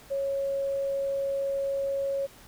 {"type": "tone", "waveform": "sine", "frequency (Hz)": 551, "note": "C#5", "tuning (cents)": -11, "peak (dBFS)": -26, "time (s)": [0.1, 2.27], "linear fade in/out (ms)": 20, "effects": ["pink hiss -52 dBFS RMS until 2.47 s"]}